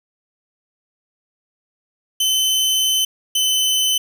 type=tone pair in turn; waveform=sawtooth; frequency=3052 / 3040 Hz; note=G7 / F#7; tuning=-47 / +46 cents; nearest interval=unison; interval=7 cents; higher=first; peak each=-12 dBFS; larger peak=neither; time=2.2-3.05 / 3.35-3.98 s; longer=first; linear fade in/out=5 ms; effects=none